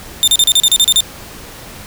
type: tone bursts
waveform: sawtooth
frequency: 3606 Hz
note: A7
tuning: 42 cents sharp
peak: -4 dBFS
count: 10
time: 0.23-1.005 s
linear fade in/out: 0 ms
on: 46 ms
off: 35 ms
effects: pink hiss -33 dBFS RMS until 1.86 s